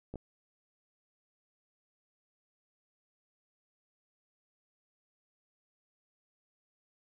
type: clicks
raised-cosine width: 2 ms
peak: -28 dBFS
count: 2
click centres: 0.14 / 0.157 s
effects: none